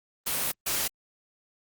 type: noise bursts at uneven times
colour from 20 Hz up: white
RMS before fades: -28 dBFS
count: 2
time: 0.26-0.52 / 0.66-0.88 s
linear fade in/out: 10 ms
effects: Opus 32 kbps